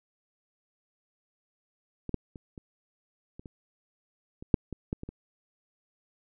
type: clicks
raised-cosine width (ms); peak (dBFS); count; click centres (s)
3; -22 / -14 / -30 / -30 / -30 / -30 / -29 / -6 / -23 / -17 / -25 / -26; 12; 2.093 / 2.143 / 2.358 / 2.578 / 3.395 / 3.458 / 4.425 / 4.542 / 4.727 / 4.929 / 5.034 / 5.09
effects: none